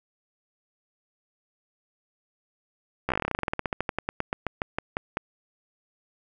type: slowing click train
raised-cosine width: 0.5 ms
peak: -11 dBFS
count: 30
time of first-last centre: 3.09-5.171 s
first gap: 14 ms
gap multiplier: 1.1
effects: none